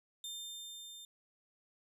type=tone with level ramp; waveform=sawtooth; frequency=3600 Hz; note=A7; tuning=39 cents sharp; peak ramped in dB=-38 to -46 dBFS; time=0.24-1.05 s; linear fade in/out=2 ms; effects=resampled to 32000 Hz